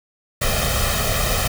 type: noise with comb filter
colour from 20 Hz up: pink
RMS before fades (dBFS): -20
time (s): 0.41-1.48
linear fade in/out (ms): 10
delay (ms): 1.6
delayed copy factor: +0.8
effects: none